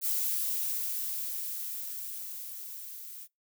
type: noise with level ramp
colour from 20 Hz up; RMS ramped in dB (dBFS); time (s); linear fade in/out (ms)
violet; -29 to -45; 0.01-3.28; 50
effects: noise-tail reverb RT60 0.2 s tail -25 dB re dry